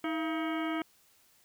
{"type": "harmonic tone with a mistuned harmonic", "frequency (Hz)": 318, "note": "D#4", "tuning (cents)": 38, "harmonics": [1, 2, 3, 4, 5, 6, 7, 9, 10], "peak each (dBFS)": [-32, -39, -44, -40, -45, -48, -42, -50, -49], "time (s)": [0.04, 0.82], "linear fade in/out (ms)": 2, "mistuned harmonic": 2, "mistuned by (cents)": 110, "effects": ["white hiss -65 dBFS RMS until 1.44 s"]}